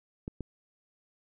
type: clicks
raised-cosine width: 3 ms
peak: -23 dBFS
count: 2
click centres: 0.279 / 0.407 s
effects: none